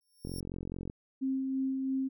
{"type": "tone with exponential growth", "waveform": "10% pulse", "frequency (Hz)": 5500, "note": "F8", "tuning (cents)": -27, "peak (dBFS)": -34, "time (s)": [0.01, 0.4], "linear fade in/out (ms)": 1, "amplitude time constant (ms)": 84}
{"type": "click train", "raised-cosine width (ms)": 3, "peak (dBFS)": -26, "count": 30, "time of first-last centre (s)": [0.25, 0.899], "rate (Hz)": 44.7}
{"type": "tone with tremolo", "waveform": "sine", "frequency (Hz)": 265.7, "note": "C4", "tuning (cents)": 27, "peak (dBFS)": -28, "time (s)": [1.21, 2.09], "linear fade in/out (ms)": 20, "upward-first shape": "sine", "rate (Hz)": 3, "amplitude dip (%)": 30}
{"effects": []}